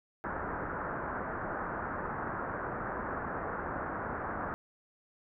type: low-pass noise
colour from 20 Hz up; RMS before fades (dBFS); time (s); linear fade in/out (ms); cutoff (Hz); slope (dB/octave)
white; -37; 0.24-4.54; 0; 1600; 48
effects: none